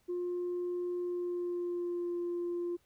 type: tone with pitch glide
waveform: sine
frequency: 354.6 to 348.3 Hz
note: F4 to F4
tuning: +26 to -5 cents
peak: -31 dBFS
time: 0.08-2.77 s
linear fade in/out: 20 ms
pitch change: -31 cents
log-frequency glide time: 0.97-2.18 s
effects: tanh soft clip ceiling -30 dBFS + pink hiss -72 dBFS RMS until 2.85 s